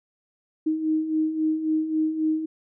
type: beating tone pair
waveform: sine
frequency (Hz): 310.7 / 314.4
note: D#4 / D#4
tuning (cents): -2 / +18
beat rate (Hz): 3.7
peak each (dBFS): -29 / -22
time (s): 0.66-2.46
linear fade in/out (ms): 10
effects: none